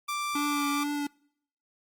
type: tone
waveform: sawtooth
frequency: 1176 Hz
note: D6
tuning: 2 cents sharp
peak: -26 dBFS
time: 0.08-0.84 s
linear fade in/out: 10 ms
type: tone with vibrato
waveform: square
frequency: 288 Hz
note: D4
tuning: 34 cents flat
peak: -29 dBFS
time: 0.35-1.07 s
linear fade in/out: 5 ms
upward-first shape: triangle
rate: 2.2 Hz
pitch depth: 27 cents each way
effects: noise-tail reverb RT60 0.7 s tail -26 dB re dry + Opus 32 kbps